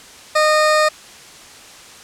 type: tone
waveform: 20% pulse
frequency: 614 Hz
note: D#5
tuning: 23 cents flat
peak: -7 dBFS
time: 0.35-0.89 s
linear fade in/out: 10 ms
effects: white hiss -40 dBFS RMS until 2.03 s + low-pass 8000 Hz 12 dB/octave